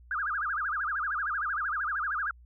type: tone with vibrato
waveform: sine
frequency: 1400 Hz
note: F6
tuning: 4 cents sharp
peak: -28 dBFS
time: 0.11-2.31 s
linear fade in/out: 2 ms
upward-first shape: sine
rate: 13 Hz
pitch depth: 290 cents each way
effects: added 60 Hz sine -51 dBFS peak until 2.45 s